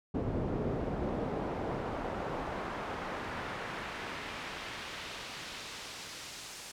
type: noise with band-pass filter sweep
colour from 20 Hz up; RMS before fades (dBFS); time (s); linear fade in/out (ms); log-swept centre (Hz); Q
brown; -38; 0.14-6.72; 10; 320 to 7100; 0.86
effects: none